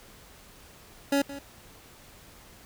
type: tone with echo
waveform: 25% pulse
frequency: 280 Hz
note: C#4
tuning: 18 cents sharp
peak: -18 dBFS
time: 1.12-1.22 s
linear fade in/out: 5 ms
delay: 170 ms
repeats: 1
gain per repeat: -15 dB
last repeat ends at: 1.39 s
effects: pink hiss -52 dBFS RMS until 2.65 s